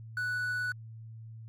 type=tone with quantisation; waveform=triangle; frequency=1480 Hz; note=F#6; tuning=in tune; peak=-28 dBFS; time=0.17-0.72 s; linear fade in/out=2 ms; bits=9; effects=added 112 Hz sine -43 dBFS peak until 1.48 s + MP3 64 kbps